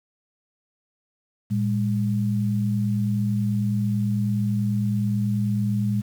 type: tone pair together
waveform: sine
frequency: 114.04 / 203.2 Hz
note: A#2 / G#3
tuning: -38 / -38 cents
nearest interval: minor seventh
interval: 1000 cents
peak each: -23 dBFS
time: 1.5-6.02 s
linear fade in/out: 20 ms
effects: 8-bit